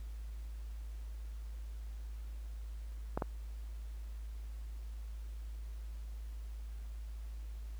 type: clicks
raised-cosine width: 1 ms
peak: -20 dBFS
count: 2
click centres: 3.175 / 3.222 s
effects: added 54 Hz sine -41 dBFS peak until 7.79 s + pink hiss -64 dBFS RMS until 7.79 s